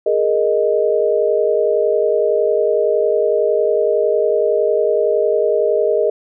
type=chord; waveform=sine; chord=Ab suspended second; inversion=none; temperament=equal; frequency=415.3 / 466.2 / 622.3 Hz; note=Ab4 / Bb4 / Eb5; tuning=0 / 0 / 0 cents; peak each=-17 dBFS; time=0.06-6.1 s; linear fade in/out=5 ms; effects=none